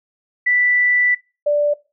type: tone pair in turn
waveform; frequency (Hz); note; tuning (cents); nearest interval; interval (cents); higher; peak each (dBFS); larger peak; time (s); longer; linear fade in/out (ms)
sine; 1974 / 586.9; B6 / D5; -1 / -1; octave + major sixth; 2100; first; -13; neither; 0.46-1.15 / 1.46-1.74; first; 10
effects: noise-tail reverb RT60 0.3 s tail -21 dB re dry